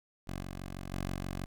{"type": "tone with level steps", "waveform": "10% pulse", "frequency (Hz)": 46.25, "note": "F#1", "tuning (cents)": 0, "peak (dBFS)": [-29, -32, -26, -28], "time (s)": [0.27, 1.46], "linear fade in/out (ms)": 10, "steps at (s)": [0.42, 0.92, 1.15], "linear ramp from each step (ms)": 5, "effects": []}